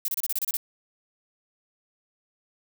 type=noise bursts; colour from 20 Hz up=violet; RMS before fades=-27 dBFS; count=9; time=0.05-0.57 s; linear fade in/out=2 ms; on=32 ms; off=29 ms; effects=none